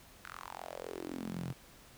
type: tone with high-pass filter sweep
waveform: sawtooth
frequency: 43.95 Hz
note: F1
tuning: 12 cents sharp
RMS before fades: -43 dBFS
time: 0.24-1.53 s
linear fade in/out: 10 ms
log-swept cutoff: 1500 to 130 Hz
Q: 4.6
effects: pink hiss -58 dBFS RMS until 1.97 s